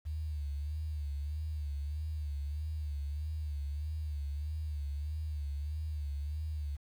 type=tone with vibrato; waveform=sine; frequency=74.4 Hz; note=D2; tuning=23 cents sharp; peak=-34 dBFS; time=0.05-6.77 s; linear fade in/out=20 ms; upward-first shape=sine; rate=1.6 Hz; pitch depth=84 cents each way; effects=10-bit